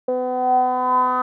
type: tone with low-pass filter sweep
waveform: 10% pulse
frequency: 252.2 Hz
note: B3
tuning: 36 cents sharp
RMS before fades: -19 dBFS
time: 0.08-1.22 s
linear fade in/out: 5 ms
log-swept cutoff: 550 to 1200 Hz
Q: 9.7
effects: none